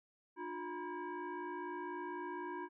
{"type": "tone with frequency modulation", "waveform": "sine", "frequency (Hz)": 300.5, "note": "D4", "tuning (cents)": 40, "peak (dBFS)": -40, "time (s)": [0.36, 2.69], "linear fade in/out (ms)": 50, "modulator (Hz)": 657, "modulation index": 1.7, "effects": []}